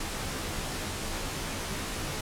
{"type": "noise with comb filter", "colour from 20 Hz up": "pink", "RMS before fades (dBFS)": -34, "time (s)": [0, 2.21], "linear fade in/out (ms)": 5, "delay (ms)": 17, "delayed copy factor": -0.85, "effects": ["low-pass 11000 Hz 12 dB/octave"]}